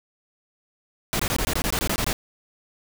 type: noise bursts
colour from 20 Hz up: pink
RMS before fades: -24 dBFS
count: 12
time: 1.13-2.129 s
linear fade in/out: 0 ms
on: 64 ms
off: 21 ms
effects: none